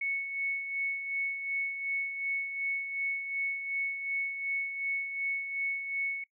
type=tone with tremolo; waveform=sine; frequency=2211 Hz; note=C#7; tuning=5 cents flat; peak=-28 dBFS; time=0.01-6.24 s; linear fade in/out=5 ms; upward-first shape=sine; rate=2.7 Hz; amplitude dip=55%; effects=noise-tail reverb RT60 0.1 s tail -22 dB re dry